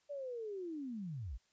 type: linear sweep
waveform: sine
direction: down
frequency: 587.3 to 44.12 Hz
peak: -40 dBFS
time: 0.09-1.38 s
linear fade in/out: 20 ms
effects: white hiss -75 dBFS RMS until 1.52 s + resampled to 16000 Hz